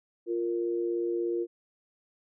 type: tone pair together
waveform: sine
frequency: 348.7 / 465.5 Hz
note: F4 / A#4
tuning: -3 / -2 cents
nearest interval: perfect fourth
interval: 501 cents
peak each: -28 / -33 dBFS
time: 0.26-1.47 s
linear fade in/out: 50 ms
effects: none